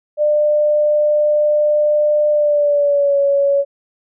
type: tone with pitch glide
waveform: sine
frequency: 598 to 561.2 Hz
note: D5 to C#5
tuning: +31 to +21 cents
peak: -11 dBFS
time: 0.17-3.65 s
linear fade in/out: 50 ms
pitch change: -110 cents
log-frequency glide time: 2.31-3.19 s
effects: none